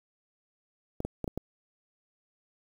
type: clicks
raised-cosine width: 2 ms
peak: -19 dBFS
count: 5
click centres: 1.004 / 1.05 / 1.243 / 1.278 / 1.376 s
effects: 8-bit